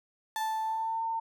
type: tone with exponential decay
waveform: 35% pulse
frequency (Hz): 880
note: A5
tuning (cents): 0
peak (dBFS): -28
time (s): 0.36-1.05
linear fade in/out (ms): 1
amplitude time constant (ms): 150
type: tone with pitch glide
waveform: sine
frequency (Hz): 880 to 905.8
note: A5 to A#5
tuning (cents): 0 to -50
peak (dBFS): -29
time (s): 0.4-1.2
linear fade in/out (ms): 10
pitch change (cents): +50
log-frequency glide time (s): 0.62-1.02
effects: none